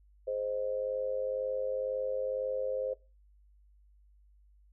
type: tone with amplitude modulation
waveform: sine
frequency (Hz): 523.3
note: C5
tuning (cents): 0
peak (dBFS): -27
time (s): 0.27-2.94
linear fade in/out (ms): 10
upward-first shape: sine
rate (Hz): 102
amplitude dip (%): 80
effects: noise-tail reverb RT60 0.3 s tail -22 dB re dry + added 50 Hz sine -59 dBFS peak until 4.72 s